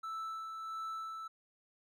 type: tone with tremolo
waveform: triangle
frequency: 1318.5 Hz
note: E6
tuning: in tune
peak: -36 dBFS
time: 0.03-1.28 s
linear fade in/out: 10 ms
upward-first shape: sine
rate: 1.5 Hz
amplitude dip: 35%
effects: none